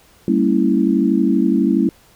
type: chord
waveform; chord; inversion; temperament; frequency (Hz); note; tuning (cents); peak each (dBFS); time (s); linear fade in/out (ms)
sine; G diminished seventh; none; equal with one note detuned; 196 / 228.2 / 277.2 / 329.6; G3 / Bb3 / Db4 / Fb4; 0 / -37 / 0 / 0; -18; 0.28-1.89; 2
effects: pink hiss -51 dBFS RMS until 2.15 s